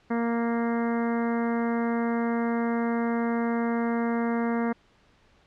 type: harmonic tone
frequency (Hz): 233.1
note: A#3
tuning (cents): 0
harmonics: 1 / 2 / 3 / 4 / 5 / 6 / 7 / 8 / 9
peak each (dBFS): -25 / -31 / -35 / -37 / -39 / -41 / -42 / -43 / -44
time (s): 0.1-4.73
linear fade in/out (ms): 10
effects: pink hiss -61 dBFS RMS until 5.46 s + low-pass 4000 Hz 12 dB/octave